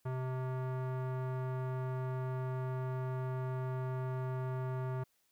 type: tone with low-pass filter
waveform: square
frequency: 129.1 Hz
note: C3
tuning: 23 cents flat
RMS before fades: -37 dBFS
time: 0.05-5.04 s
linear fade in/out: 10 ms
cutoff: 1200 Hz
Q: 1.3
effects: white hiss -75 dBFS RMS until 5.31 s